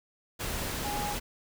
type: tone in noise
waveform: sine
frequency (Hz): 826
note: G#5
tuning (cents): -10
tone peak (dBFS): -33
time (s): 0.84-1.15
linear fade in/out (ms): 20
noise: pink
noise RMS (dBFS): -34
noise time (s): 0.39-1.2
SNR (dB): -2
effects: none